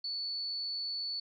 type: tone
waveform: sine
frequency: 4454 Hz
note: C#8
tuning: 7 cents sharp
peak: -34 dBFS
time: 0.04-1.2 s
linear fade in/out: 5 ms
effects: none